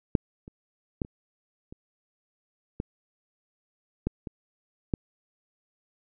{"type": "clicks", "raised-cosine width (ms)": 3, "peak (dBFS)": [-7, -30, -14, -30, -29, -17, -13, -22, -12], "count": 9, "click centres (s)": [0.152, 0.479, 1.018, 1.049, 1.725, 2.801, 4.07, 4.272, 4.938], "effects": []}